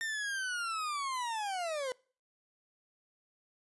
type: linear sweep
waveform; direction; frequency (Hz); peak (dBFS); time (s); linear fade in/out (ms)
40% pulse; down; 1823 to 493.9; -33; 0.01-1.92; 0
effects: noise-tail reverb RT60 0.4 s tail -24 dB re dry + resampled to 24000 Hz